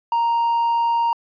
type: tone with hard clipping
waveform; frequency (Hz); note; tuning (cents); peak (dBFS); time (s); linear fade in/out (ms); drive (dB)
sine; 932.3; A#5; 0; -17; 0.12-1.13; 2; 2
effects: resampled to 11025 Hz